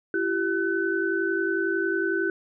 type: tone cluster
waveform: sine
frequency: 337 / 388 / 1508 Hz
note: E4 / G4 / F#6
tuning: +38 / -18 / +32 cents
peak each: -27 dBFS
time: 0.14-2.3 s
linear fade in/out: 2 ms
effects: none